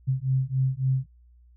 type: beating tone pair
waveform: sine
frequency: 130 / 133.6 Hz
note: C3 / C3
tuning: -11 / +36 cents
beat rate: 3.6 Hz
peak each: -25 dBFS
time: 0.07-1.06 s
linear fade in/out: 20 ms
effects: added 60 Hz sine -52 dBFS peak until 1.56 s